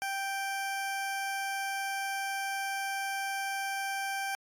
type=tone; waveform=20% pulse; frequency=784 Hz; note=G5; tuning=in tune; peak=-27 dBFS; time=0.02-4.35 s; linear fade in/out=0 ms; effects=AAC 64 kbps